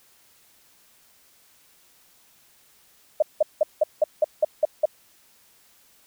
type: tone bursts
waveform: sine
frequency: 614 Hz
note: D#5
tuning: 23 cents flat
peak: -14 dBFS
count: 9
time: 3.2-4.856 s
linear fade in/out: 5 ms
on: 24 ms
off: 180 ms
effects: white hiss -58 dBFS RMS until 6.06 s